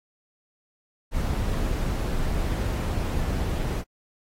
brown noise, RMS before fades -26 dBFS, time 1.11-3.84 s, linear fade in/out 50 ms, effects AAC 48 kbps

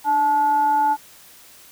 sine tone with frequency modulation, 867 Hz, A5, 26 cents flat, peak -15 dBFS, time 0.04-0.97 s, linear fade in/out 50 ms, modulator 569 Hz, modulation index 0.29, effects white hiss -47 dBFS RMS until 1.71 s

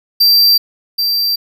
square tone with echo, 4699 Hz, D8, in tune, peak -7 dBFS, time 0.2-0.58 s, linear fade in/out 10 ms, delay 780 ms, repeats 1, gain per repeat -6 dB, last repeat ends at 1.36 s, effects none

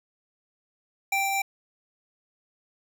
square tone pair together, 783.9 / 2349 Hz, G5 / D7, 0 / 0 cents, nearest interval octave + perfect fifth, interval 1900 cents, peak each -27 dBFS, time 1.12-1.42 s, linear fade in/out 5 ms, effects none

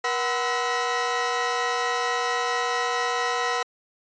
40% pulse tone cluster, 479.1 / 744 / 1018 / 1303 / 1912 Hz, A#4 / F#5 / C6 / E6 / A#6, +47 / +9 / -48 / -20 / +43 cents, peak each -29 dBFS, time 0.04-3.63 s, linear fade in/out 5 ms, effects resampled to 16000 Hz

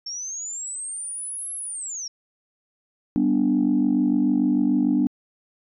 sine linear two-way sweep, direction up then down, 5410 to 11120 to 5410 Hz, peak -29 dBFS, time 0.06-2.08 s, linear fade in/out 5 ms, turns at 1.54 s
sine chord, G major, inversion none, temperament equal, 196 / 246.9 / 293.7 Hz, G3 / B3 / D4, 0 / 0 / 0 cents, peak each -24 / -20 / -20 dBFS, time 3.16-5.07 s, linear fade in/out 0 ms
effects tanh soft clip ceiling -11 dBFS

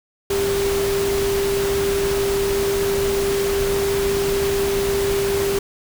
sine tone in noise, 396.6 Hz, G4, 20 cents sharp, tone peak -18 dBFS, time 0.3-5.59 s, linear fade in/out 5 ms, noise pink, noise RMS -26 dBFS, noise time 0.3-5.59 s, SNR +5 dB, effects none

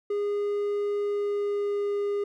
triangle tone with pitch glide, 409.8 to 407 Hz, G#4 to G#4, -23 to -35 cents, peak -23 dBFS, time 0.1-2.24 s, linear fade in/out 5 ms, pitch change -12 cents, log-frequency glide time 1.01-1.95 s, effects none

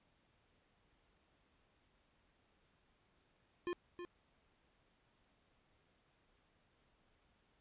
square tone with echo, 352.1 Hz, F4, 14 cents sharp, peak -38 dBFS, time 3.67-3.73 s, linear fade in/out 0 ms, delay 320 ms, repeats 1, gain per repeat -8 dB, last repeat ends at 4.05 s, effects pink hiss -75 dBFS RMS until 7.6 s + resampled to 8000 Hz

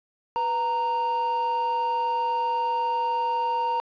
triangle tone pair together, 493.9 / 928.1 Hz, B4 / A#5, 0 / -8 cents, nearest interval major seventh, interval 1092 cents, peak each -31 / -21 dBFS, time 0.36-3.8 s, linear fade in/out 0 ms, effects resampled to 11025 Hz + 9-bit

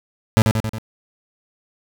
30% pulse tone with echo, 110 Hz, A2, in tune, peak -7 dBFS, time 0.37-0.42 s, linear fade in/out 0 ms, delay 91 ms, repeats 4, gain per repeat -4 dB, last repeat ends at 0.784 s, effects none

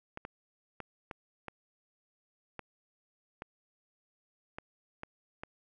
clicks, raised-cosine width 0.5 ms, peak -25 dBFS, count 10, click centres 0.174 / 0.251 / 0.803 / 1.112 / 1.483 / 2.593 / 3.421 / 4.585 / 5.034 / 5.435 s, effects none

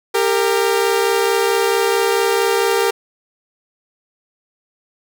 sawtooth tone pair together, 397.3 / 461.8 Hz, G4 / A#4, +23 / -16 cents, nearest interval minor third, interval 261 cents, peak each -13 dBFS, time 0.14-2.91 s, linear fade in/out 10 ms, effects none

